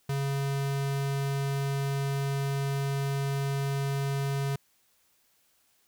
square tone, 138.59 Hz, C#3, in tune, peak -28 dBFS, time 0.09-4.56 s, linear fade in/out 5 ms, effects white hiss -68 dBFS RMS until 5.87 s

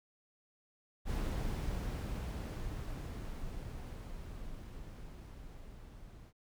brown noise with level ramp, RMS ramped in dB -34 to -53 dBFS, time 1.05-6.33 s, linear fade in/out 50 ms, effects none

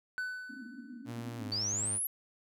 triangle tone with exponential decay, 1500 Hz, F#6, 23 cents sharp, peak -30 dBFS, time 0.18-1.2 s, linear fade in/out 0 ms, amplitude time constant 220 ms
pink band-pass noise, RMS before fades -46 dBFS, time 0.49-1.52 s, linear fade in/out 20 ms, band 230 to 280 Hz, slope 96 dB/octave
sawtooth tone with pitch glide, 117.4 to 103.99 Hz, A#2 to G#2, +13 to +3 cents, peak -36 dBFS, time 1.05-2 s, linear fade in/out 50 ms, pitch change -210 cents, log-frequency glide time 1.37-1.45 s
sine exponential sweep, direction up, 4501 to 11760 Hz, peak -31 dBFS, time 1.52-2.07 s, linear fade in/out 2 ms
effects none

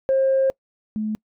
sine tone pair in turn, 534 / 215 Hz, C5 / A3, +35 / -40 cents, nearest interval octave + major third, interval 1575 cents, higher first, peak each -14 / -22 dBFS, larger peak first, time 0.09-0.5 / 0.96-1.15 s, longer first, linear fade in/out 0 ms, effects noise-tail reverb RT60 0.1 s tail -26 dB re dry + tanh soft clip ceiling -12 dBFS

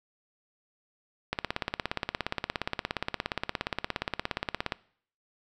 click train, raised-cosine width 0.3 ms, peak -12 dBFS, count 59, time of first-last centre 1.33-4.722 s, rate 17.1 Hz, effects noise-tail reverb RT60 0.6 s tail -22 dB re dry

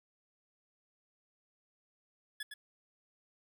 25% pulse tone with echo, 1705 Hz, G#6, 45 cents sharp, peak -34 dBFS, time 2.4-2.43 s, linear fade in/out 5 ms, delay 110 ms, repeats 1, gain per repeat -6 dB, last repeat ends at 2.54 s, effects none

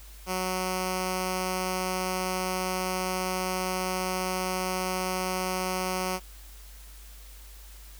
5% pulse tone with notch filter, 185 Hz, F#3, in tune, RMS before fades -30 dBFS, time 0.26-6.2 s, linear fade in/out 50 ms, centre 1700 Hz, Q 1.7, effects added 50 Hz sine -45 dBFS peak until 7.99 s + white hiss -52 dBFS RMS until 7.99 s

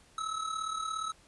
square tone with amplitude modulation, 1295 Hz, E6, 31 cents flat, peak -31 dBFS, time 0.18-1.12 s, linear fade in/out 2 ms, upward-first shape sine, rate 37.2 Hz, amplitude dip 65%, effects pink hiss -61 dBFS RMS until 1.27 s + resampled to 24000 Hz

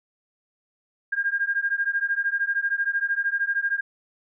sine beating tone pair, 1607 / 1620 Hz, G6 / G#6, +43 / -43 cents, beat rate 13 Hz, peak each -25 dBFS, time 1.12-3.81 s, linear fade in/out 10 ms, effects none

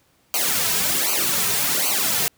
white noise with flanger, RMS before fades -21 dBFS, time 0.34-2.28 s, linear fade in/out 0 ms, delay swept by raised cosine 0.56 to 3.56 ms, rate 1.3 Hz, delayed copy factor -0.95, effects pink hiss -61 dBFS RMS until 2.37 s + high-pass 60 Hz 12 dB/octave

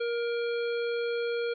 harmonic tone, 471 Hz, A#4, 18 cents sharp, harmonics 1 / 3 / 5 / 7 / 9, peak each -28 / -38 / -42 / -45 / -47 dBFS, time 0-1.54 s, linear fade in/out 10 ms, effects none

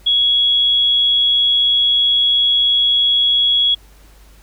sine tone, 3341 Hz, G#7, 10 cents sharp, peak -11 dBFS, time 0.06-3.75 s, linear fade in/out 10 ms, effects added 50 Hz sine -43 dBFS peak until 4.42 s + pink hiss -50 dBFS RMS until 4.42 s

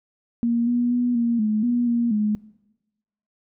sine tone with pitch steps, 234.9 / 241.7 / 244.2 / 234.7 / 214.1 / 241.4 / 236.1 / 211 Hz, A#3 / B3 / B3 / A#3 / A3 / B3 / A#3 / G#3, +13 / -37 / -19 / +12 / -47 / -39 / +22 / +28 cents, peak -18 dBFS, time 0.43-2.35 s, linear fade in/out 0 ms, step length 240 ms, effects noise-tail reverb RT60 1.0 s tail -22 dB re dry

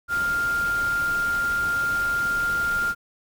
sine tone in noise, 1400 Hz, F6, 4 cents sharp, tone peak -21 dBFS, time 0.08-2.95 s, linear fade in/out 50 ms, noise pink, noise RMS -36 dBFS, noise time 0.08-2.95 s, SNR +12 dB, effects none

